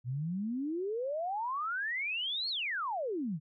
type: exponential two-way sweep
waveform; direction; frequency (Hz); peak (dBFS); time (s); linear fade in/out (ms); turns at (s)
sine; up then down; 117.2 to 4435 to 141.2; -32; 0.04-3.4; 50; 2.49
effects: none